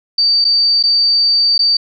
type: tone with dropouts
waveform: sine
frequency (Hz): 4618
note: D8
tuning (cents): -30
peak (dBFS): -9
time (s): 0.18-1.77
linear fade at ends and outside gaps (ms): 5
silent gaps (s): 0.444-0.449 / 0.828-0.836 / 1.58-1.591
effects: none